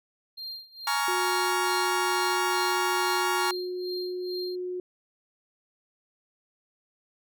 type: tone with tremolo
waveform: triangle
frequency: 4192 Hz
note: C8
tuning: 2 cents sharp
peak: -33 dBFS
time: 0.37-4.56 s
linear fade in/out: 10 ms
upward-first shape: sine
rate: 2.3 Hz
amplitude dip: 90%
type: chord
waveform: 35% pulse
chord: Bb minor seventh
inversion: third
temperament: just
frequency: 839.1 / 932.3 / 1118.8 / 1398.5 Hz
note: Ab5 / Bb5 / Db6 / F6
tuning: +18 / 0 / +16 / +2 cents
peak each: -29 dBFS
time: 0.87-3.51 s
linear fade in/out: 2 ms
type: tone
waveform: sine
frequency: 362.4 Hz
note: F#4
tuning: 36 cents flat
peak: -30 dBFS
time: 1.08-4.8 s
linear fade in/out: 2 ms
effects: none